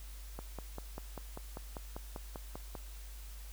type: click train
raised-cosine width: 1 ms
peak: -28 dBFS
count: 13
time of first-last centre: 0.39-2.752 s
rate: 5.08 Hz
effects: added 50 Hz sine -45 dBFS peak until 3.52 s + white hiss -56 dBFS RMS until 3.52 s